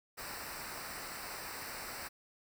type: noise with comb filter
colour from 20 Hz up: pink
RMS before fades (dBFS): -44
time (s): 0.17-2.09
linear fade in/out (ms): 20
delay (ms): 0.3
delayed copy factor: -0.75
effects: none